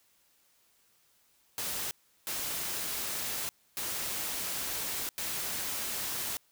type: noise bursts at uneven times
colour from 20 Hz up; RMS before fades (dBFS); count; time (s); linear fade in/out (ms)
white; -35; 4; 1.58-1.91 / 2.27-3.49 / 3.77-5.09 / 5.18-6.37; 0
effects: white hiss -68 dBFS RMS until 6.51 s